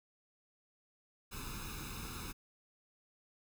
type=noise with comb filter; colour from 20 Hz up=pink; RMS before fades=-44 dBFS; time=1.31-2.33 s; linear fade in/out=20 ms; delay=0.78 ms; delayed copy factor=+0.9; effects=none